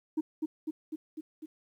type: tone with echo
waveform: sine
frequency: 311.1 Hz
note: D#4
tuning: in tune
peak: -24 dBFS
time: 0.17-0.21 s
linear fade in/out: 10 ms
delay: 250 ms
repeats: 5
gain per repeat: -3 dB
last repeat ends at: 1.46 s
effects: tanh soft clip ceiling -25 dBFS + 11-bit